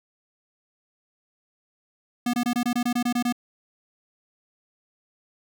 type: tone bursts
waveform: square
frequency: 242.3 Hz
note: B3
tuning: 33 cents flat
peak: -22 dBFS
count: 11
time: 2.26-3.325 s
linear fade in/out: 5 ms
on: 75 ms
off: 24 ms
effects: none